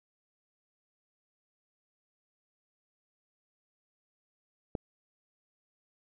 click, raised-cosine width 2 ms, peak -19 dBFS, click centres 4.752 s, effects none

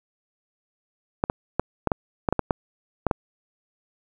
clicks, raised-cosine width 1 ms, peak -6 dBFS, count 11, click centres 1.239 / 1.299 / 1.596 / 1.873 / 1.918 / 2.288 / 2.326 / 2.393 / 2.508 / 3.067 / 3.112 s, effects 8-bit

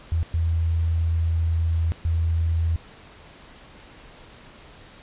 sine tone bursts at uneven times, 82.41 Hz, E2, in tune, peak -19 dBFS, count 3, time 0.12-0.23 / 0.34-1.92 / 2.05-2.76 s, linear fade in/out 0 ms, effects pink hiss -47 dBFS RMS until 5.02 s + resampled to 8000 Hz

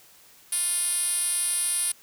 5% pulse tone with band-pass filter, 352.4 Hz, F4, 16 cents sharp, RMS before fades -26 dBFS, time 0.52-1.92 s, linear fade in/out 5 ms, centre 9700 Hz, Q 5.7, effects white hiss -54 dBFS RMS until 2.02 s

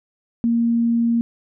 sine tone, 233.1 Hz, A#3, in tune, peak -15 dBFS, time 0.44-1.21 s, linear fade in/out 0 ms, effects none

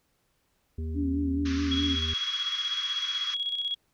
harmonic tone, 79.5 Hz, D#2, 38 cents sharp, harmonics 1 / 3 / 5, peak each -30 / -40 / -44 dBFS, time 0.78-2.14 s, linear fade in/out 5 ms
sine tone with vibrato, 278.1 Hz, C#4, 6 cents sharp, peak -26 dBFS, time 0.94-1.98 s, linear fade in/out 50 ms, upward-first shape sine, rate 4.7 Hz, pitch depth 56 cents each way
pink band-pass noise, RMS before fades -40 dBFS, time 1.45-3.35 s, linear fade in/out 10 ms, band 1100 to 6200 Hz, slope 96 dB/octave
sine tone with tremolo, 3322 Hz, G#7, in tune, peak -26 dBFS, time 1.71-3.75 s, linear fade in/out 10 ms, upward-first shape square, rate 16 Hz, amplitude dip 50%
effects pink hiss -72 dBFS RMS until 3.93 s

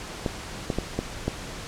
clicks, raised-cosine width 2 ms, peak -11 dBFS, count 5, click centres 0.262 / 0.702 / 0.786 / 0.99 / 1.28 s, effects pink hiss -37 dBFS RMS until 1.67 s + low-pass 8000 Hz 12 dB/octave

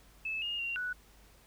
sine tone with pitch steps, 2612 / 2841 / 2762 / 1478 Hz, E7 / F7 / F7 / F#6, -17 / +29 / -20 / -2 cents, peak -33 dBFS, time 0.25-0.93 s, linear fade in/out 5 ms, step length 170 ms, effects added 50 Hz sine -60 dBFS peak until 1.46 s + pink hiss -62 dBFS RMS until 1.46 s

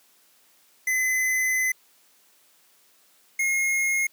square tone pair in turn, 2030 / 2151 Hz, B6 / C7, +47 / +47 cents, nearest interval minor second, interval 100 cents, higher second, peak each -22 dBFS, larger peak neither, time 0.87-1.72 / 3.39-4.07 s, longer first, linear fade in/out 5 ms, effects white hiss -60 dBFS RMS until 4.12 s + high-pass 200 Hz 12 dB/octave

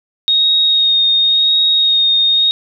sine tone with vibrato, 3729 Hz, A#7, in tune, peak -9 dBFS, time 0.28-2.51 s, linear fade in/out 0 ms, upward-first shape sine, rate 0.93 Hz, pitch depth 17 cents each way, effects none

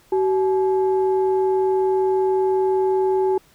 sine tone pair together, 379.8 / 854.6 Hz, F#4 / G#5, +45 / +49 cents, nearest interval octave + major second, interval 1404 cents, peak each -16 / -24 dBFS, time 0.12-3.38 s, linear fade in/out 5 ms, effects tanh soft clip ceiling -9 dBFS + pink hiss -55 dBFS RMS until 3.54 s

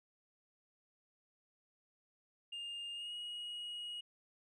sine tone with pitch glide, 2817 to 2893 Hz, F7 to F#7, +14 to -40 cents, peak -39 dBFS, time 2.52-4.01 s, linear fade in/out 10 ms, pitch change +46 cents, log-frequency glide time 2.93-3.14 s, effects tanh soft clip ceiling -41 dBFS

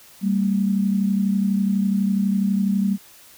sine tone pair together, 196 / 228.1 Hz, G3 / A#3, 0 / -37 cents, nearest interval minor third, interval 263 cents, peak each -18 / -24 dBFS, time 0.21-2.98 s, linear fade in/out 50 ms, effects white hiss -48 dBFS RMS until 3.37 s

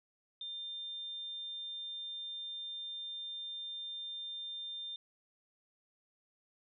sine tone, 3600 Hz, A7, 39 cents sharp, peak -40 dBFS, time 0.41-4.96 s, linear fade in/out 2 ms, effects none

